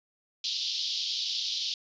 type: band-pass noise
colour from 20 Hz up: pink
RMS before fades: -32 dBFS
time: 0.44-1.74 s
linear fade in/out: 2 ms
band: 3200 to 5300 Hz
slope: 48 dB/octave
effects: resampled to 16000 Hz